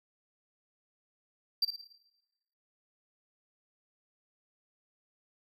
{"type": "tone with echo", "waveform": "triangle", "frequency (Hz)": 4699, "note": "D8", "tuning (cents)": 0, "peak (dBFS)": -23, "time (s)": [1.62, 1.65], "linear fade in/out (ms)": 5, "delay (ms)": 56, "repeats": 5, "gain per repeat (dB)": -7, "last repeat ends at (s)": 1.93, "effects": ["noise-tail reverb RT60 1.0 s tail -17 dB re dry"]}